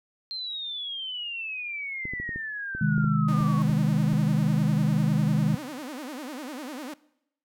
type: exponential sweep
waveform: sine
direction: down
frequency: 4183 to 1097 Hz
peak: -31 dBFS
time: 0.31-3.62 s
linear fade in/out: 0 ms
type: clicks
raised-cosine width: 3 ms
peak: -24 dBFS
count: 11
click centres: 2.054 / 2.136 / 2.2 / 2.292 / 2.36 / 2.75 / 2.98 / 3.044 / 3.407 / 3.699 / 4.133 s
type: chord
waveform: sine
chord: Ab major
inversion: first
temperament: just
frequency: 129.78 / 155.74 / 207.7 Hz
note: C3 / Eb3 / Ab3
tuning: -14 / +2 / 0 cents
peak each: -28 / -23 / -25 dBFS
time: 2.81-5.55 s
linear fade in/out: 5 ms
type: tone with vibrato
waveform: sawtooth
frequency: 276.8 Hz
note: C#4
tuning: 2 cents flat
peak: -31 dBFS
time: 3.28-6.94 s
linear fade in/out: 5 ms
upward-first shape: sine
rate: 10 Hz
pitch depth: 220 cents each way
effects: noise-tail reverb RT60 0.8 s tail -21 dB re dry